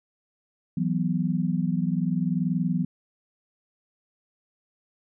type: chord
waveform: sine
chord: E suspended second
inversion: none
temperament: just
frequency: 164.81 / 185.42 / 247.2 Hz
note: E3 / F#3 / B3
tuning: 0 / +4 / +2 cents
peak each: -26 / -26 / -29 dBFS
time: 0.77-2.85 s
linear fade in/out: 5 ms
effects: none